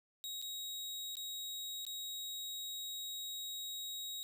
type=tone with dropouts; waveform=sawtooth; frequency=3800 Hz; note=A#7; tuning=33 cents sharp; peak=-38 dBFS; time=0.24-4.23 s; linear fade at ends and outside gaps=0 ms; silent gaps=0.416-0.424 / 1.154-1.169 / 1.851-1.866 s; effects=none